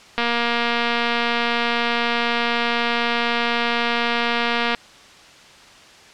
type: click train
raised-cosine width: 0.3 ms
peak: -5 dBFS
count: 1079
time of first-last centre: 0.18-4.748 s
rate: 236 Hz
effects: white hiss -45 dBFS RMS until 6.13 s + low-pass 5000 Hz 12 dB/octave